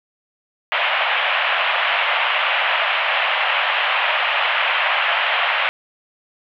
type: band-pass noise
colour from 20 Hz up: white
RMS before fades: -19 dBFS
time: 0.72-5.69 s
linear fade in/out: 0 ms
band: 580 to 3100 Hz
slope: 48 dB/octave
effects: none